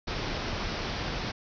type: low-pass noise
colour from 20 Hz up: pink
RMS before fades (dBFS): -33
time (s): 0.07-1.32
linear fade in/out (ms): 10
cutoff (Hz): 5700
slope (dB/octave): 96
effects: none